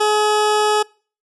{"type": "tone", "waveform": "20% pulse", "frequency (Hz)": 423.4, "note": "G#4", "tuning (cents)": 33, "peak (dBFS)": -9, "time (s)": [0, 0.83], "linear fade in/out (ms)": 10, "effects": ["noise-tail reverb RT60 0.4 s tail -25 dB re dry", "resampled to 24000 Hz"]}